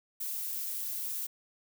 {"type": "noise", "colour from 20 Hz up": "violet", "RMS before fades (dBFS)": -36, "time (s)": [0.2, 1.27], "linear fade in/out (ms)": 10, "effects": []}